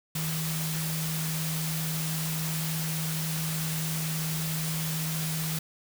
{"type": "tone in noise", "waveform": "sine", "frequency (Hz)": 159.3, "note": "D#3", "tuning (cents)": 41, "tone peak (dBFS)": -30, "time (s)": [0.15, 5.59], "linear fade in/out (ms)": 5, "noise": "white", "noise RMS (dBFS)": -34, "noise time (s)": [0.15, 5.59], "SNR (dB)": 1, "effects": []}